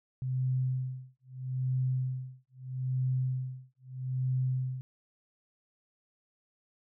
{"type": "tone with tremolo", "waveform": "sine", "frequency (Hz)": 129, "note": "C3", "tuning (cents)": -24, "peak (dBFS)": -26, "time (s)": [0.22, 4.81], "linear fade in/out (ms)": 0, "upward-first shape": "sine", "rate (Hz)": 0.78, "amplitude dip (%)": 100, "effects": []}